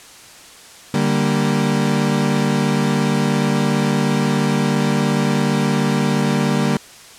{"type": "chord", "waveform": "35% pulse", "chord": "G minor", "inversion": "second", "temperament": "equal", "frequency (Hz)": [146.83, 196, 233.1], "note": ["D3", "G3", "Bb3"], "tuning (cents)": [0, 0, 0], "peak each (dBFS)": -18, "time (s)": [0.94, 6.77], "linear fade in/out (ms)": 2, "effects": ["white hiss -41 dBFS RMS until 7.18 s", "low-pass 9000 Hz 12 dB/octave"]}